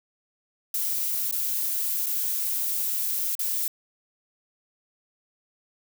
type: noise with dropouts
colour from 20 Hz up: violet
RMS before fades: -27 dBFS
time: 0.74-3.68 s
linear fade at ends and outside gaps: 2 ms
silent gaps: 1.312-1.324 / 2.061-2.066 / 3.352-3.392 s
effects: none